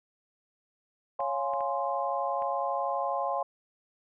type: chord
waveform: sine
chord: Db major seventh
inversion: none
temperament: equal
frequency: 554.4 / 698.5 / 830.6 / 1046.5 Hz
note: Db5 / F5 / Ab5 / C6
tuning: 0 / 0 / 0 / 0 cents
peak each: -33 dBFS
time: 1.19-3.43 s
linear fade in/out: 5 ms
type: clicks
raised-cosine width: 0.5 ms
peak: -32 dBFS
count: 4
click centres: 1.204 / 1.536 / 1.607 / 2.422 s
effects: none